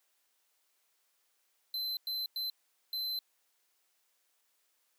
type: tone bursts at uneven times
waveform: square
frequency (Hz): 4066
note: B7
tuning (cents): +50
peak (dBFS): -34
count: 4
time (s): 1.74-1.97 / 2.07-2.26 / 2.36-2.5 / 2.93-3.19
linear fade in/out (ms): 2
effects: white hiss -75 dBFS RMS until 4.98 s + high-pass 400 Hz 12 dB/octave